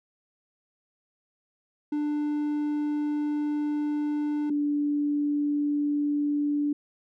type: tone pair in turn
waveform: triangle / sine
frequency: 296.5 / 291.9 Hz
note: D4 / D4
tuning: +17 / -10 cents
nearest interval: unison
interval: 27 cents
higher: first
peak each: -23 dBFS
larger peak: neither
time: 1.92-4.5 / 4.5-6.73 s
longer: first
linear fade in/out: 5 ms
effects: none